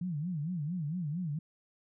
sine tone with vibrato, 163 Hz, E3, 19 cents flat, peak -32 dBFS, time 0.01-1.39 s, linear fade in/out 5 ms, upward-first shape sine, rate 4.4 Hz, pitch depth 220 cents each way, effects none

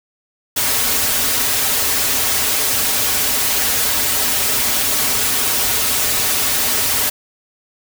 white noise with comb filter, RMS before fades -17 dBFS, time 0.56-7.1 s, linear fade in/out 10 ms, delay 5.8 ms, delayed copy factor -1, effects none

